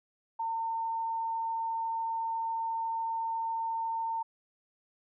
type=tone; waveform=sine; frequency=907 Hz; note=A#5; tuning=48 cents flat; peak=-30 dBFS; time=0.39-4.23 s; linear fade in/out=10 ms; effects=none